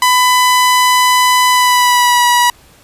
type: tone with pitch glide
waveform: sawtooth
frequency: 1000 to 969.8 Hz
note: B5 to B5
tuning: +21 to -32 cents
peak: -4 dBFS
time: 0.02-2.5 s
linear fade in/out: 2 ms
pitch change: -53 cents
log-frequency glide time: 1.51-2.25 s
effects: pink hiss -45 dBFS RMS until 2.83 s + resampled to 32000 Hz